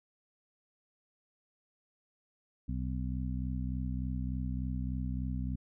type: harmonic tone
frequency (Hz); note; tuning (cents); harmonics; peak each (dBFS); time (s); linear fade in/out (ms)
63.4; B1; +46; 1 / 2 / 3 / 4; -35 / -38 / -40 / -41; 2.68-5.56; 10
effects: none

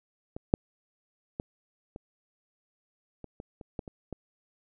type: clicks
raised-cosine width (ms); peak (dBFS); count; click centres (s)
2; -24 / -7 / -19 / -27 / -28 / -27 / -30 / -20 / -28 / -23; 10; 0.365 / 0.539 / 1.399 / 1.961 / 3.243 / 3.401 / 3.612 / 3.792 / 3.878 / 4.127
effects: none

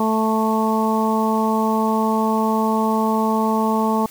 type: harmonic tone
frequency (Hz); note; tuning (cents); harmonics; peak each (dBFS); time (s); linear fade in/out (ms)
220; A3; 0; 1 / 2 / 3 / 4 / 5; -19 / -24 / -27 / -22 / -25; 0-4.06; 2
effects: white hiss -42 dBFS RMS until 4.1 s

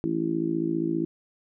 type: harmonic tone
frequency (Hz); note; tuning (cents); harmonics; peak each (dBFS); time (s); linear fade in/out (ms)
55; A1; 0; 3 / 4 / 5 / 6 / 7; -32 / -36 / -31 / -26 / -36; 0.04-1.05; 0
effects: none

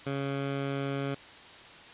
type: tone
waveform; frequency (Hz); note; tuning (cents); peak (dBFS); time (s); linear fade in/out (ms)
15% pulse; 138.59; C#3; 0; -24; 0.06-1.15; 10
effects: white hiss -49 dBFS RMS until 1.93 s + resampled to 8000 Hz

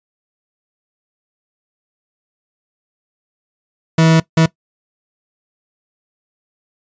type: tone bursts at uneven times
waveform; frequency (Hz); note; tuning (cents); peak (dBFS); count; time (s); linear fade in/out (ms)
40% pulse; 162; E3; -30; -7; 2; 3.98-4.2 / 4.37-4.46; 5
effects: noise-tail reverb RT60 0.1 s tail -19 dB re dry + resampled to 16000 Hz

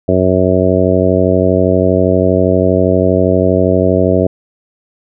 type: harmonic tone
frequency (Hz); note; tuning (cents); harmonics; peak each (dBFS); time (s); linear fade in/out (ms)
92.5; F#2; 0; 1 / 2 / 3 / 4 / 5 / 6 / 7; -16 / -16 / -16 / -16 / -16 / -16 / -16; 0.08-4.27; 5
effects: none

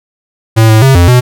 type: tone with pitch steps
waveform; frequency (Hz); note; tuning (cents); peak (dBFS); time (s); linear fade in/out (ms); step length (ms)
square; 111.7 / 109.8 / 134.1 / 87.3 / 124.4; A2 / A2 / C3 / F2 / B2; +27 / -3 / +43 / 0 / +13; -3; 0.56-1.21; 20; 130
effects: none

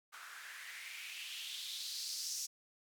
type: noise with band-pass filter sweep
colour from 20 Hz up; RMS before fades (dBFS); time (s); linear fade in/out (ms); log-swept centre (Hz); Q
blue; -45; 0.12-2.47; 20; 1300 to 6100; 3.6
effects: none

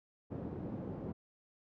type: band-pass noise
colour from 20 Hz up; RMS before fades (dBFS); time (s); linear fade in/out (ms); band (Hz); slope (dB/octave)
pink; -42; 0.3-1.13; 20; 130 to 390; 12
effects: none

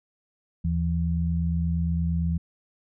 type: tone pair together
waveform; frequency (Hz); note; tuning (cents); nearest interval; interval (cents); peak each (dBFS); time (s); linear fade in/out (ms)
sine; 79.06 / 167.7; D#2 / E3; +28 / +30; octave + minor second; 1302; -25; 0.64-2.38; 10
effects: none

